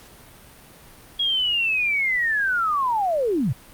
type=linear sweep; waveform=sine; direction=down; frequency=3322 to 99.3 Hz; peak=-19 dBFS; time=1.19-3.53 s; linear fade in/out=10 ms; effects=pink hiss -47 dBFS RMS until 3.73 s + Opus 48 kbps